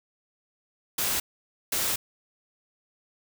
white noise bursts at uneven times, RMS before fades -27 dBFS, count 2, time 0.98-1.2 / 1.72-1.96 s, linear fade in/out 5 ms, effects none

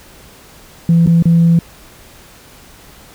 sine tone with dropouts, 167.8 Hz, E3, 31 cents sharp, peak -5 dBFS, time 0.89-1.59 s, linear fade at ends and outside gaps 2 ms, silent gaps 1.063-1.073 / 1.225-1.255 s, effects tanh soft clip ceiling -3 dBFS + pink hiss -41 dBFS RMS until 3.14 s

